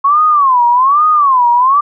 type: tone with vibrato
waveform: sine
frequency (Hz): 1087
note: C#6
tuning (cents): -34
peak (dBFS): -6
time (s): 0.04-1.81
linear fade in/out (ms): 10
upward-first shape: sine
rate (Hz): 1.2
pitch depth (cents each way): 230
effects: none